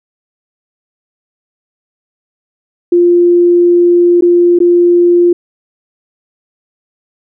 sine tone with dropouts, 349.2 Hz, F4, in tune, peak -4 dBFS, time 2.92-5.33 s, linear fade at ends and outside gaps 5 ms, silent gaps 4.21-4.222 / 4.589-4.602 s, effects none

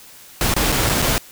pink noise with dropouts, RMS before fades -18 dBFS, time 0.41-1.18 s, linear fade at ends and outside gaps 0 ms, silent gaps 0.539-0.564 / 0.72-0.725 / 0.892-0.896 / 1.018-1.024 s, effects white hiss -43 dBFS RMS until 1.31 s

